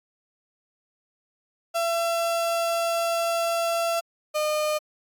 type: tone pair in turn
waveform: 35% pulse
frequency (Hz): 674 / 608.6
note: E5 / D#5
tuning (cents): +38 / -38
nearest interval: major second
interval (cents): 176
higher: first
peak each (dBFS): -21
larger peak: neither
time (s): 1.74-4.01 / 4.34-4.79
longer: first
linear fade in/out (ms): 20
effects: AAC 64 kbps